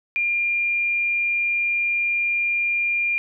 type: tone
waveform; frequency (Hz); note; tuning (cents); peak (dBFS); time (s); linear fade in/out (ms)
sine; 2400; D7; +37; -19; 0.16-3.18; 0
effects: none